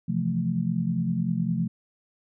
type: chord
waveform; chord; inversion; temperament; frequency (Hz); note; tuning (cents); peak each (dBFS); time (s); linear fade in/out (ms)
sine; F major seventh; second; equal; 130.81 / 164.81 / 174.61 / 220; C3 / E3 / F3 / A3; 0 / 0 / 0 / 0; -31 / -32 / -26 / -29; 0.08-1.68; 10
effects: none

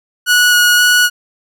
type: tone with vibrato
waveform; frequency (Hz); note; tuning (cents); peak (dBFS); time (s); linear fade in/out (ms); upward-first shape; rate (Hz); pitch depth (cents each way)
sawtooth; 1459; F#6; -25; -4; 0.26-1.1; 50; square; 1.9; 8
effects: none

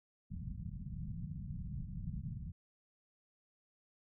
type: low-pass noise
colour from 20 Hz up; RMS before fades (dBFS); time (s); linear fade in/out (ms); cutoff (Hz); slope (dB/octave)
white; -43; 0.3-2.52; 10; 190; 48
effects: none

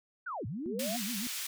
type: linear two-way sweep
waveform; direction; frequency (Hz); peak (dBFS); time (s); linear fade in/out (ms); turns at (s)
sine; down then up; 1568 to 90.6 to 733; -35; 0.26-0.97; 10; 0.46
type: tone with vibrato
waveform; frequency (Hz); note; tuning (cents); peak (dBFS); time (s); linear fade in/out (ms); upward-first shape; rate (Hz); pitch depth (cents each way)
sine; 218.5; A3; -12; -36; 0.66-1.27; 0; sine; 7.2; 220
type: high-pass noise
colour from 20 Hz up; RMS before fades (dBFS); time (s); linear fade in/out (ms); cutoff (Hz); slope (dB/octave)
pink; -38; 0.79-1.47; 5; 2700; 12
effects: none

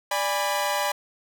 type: chord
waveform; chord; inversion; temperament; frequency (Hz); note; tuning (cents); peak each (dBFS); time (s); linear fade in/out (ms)
sawtooth; G# diminished; second; equal with one note detuned; 587.3 / 818.2 / 987.8; D5 / G#5 / B5; 0 / -26 / 0; -24; 0.11-0.92; 5
effects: none

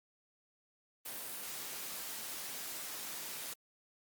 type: noise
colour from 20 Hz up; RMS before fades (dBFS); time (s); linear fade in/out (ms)
white; -43; 1.05-3.54; 10
effects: high-pass 150 Hz 12 dB/octave + Opus 32 kbps

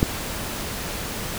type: click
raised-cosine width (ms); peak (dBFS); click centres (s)
3; -3; 0.029
effects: pink hiss -30 dBFS RMS until 1.38 s

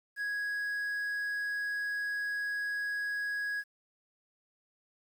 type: tone with quantisation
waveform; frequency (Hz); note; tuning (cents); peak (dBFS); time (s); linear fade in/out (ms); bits
triangle; 1661.2; G#6; 0; -30; 0.16-3.64; 50; 10
effects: none

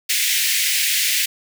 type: high-pass noise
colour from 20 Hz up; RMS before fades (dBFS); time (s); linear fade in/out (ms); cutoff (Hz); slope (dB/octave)
pink; -19; 0.09-1.26; 10; 1900; 48
effects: none

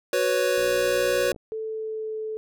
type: chord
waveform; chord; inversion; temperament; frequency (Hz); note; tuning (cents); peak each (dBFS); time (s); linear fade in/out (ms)
square; F# suspended fourth; none; equal; 370 / 493.9 / 554.4; F#4 / B4 / C#5; 0 / 0 / 0; -28 / -25 / -25; 0.13-1.32; 2
type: click train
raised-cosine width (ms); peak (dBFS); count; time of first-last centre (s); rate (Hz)
2; -30; 48; 0.58-1.362; 60.1
type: tone with pitch glide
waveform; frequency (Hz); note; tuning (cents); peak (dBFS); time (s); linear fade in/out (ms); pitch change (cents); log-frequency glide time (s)
sine; 440 to 435.7; A4 to A4; 0 to -17; -28; 1.52-2.37; 0; -17; 1.63-2.16
effects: none

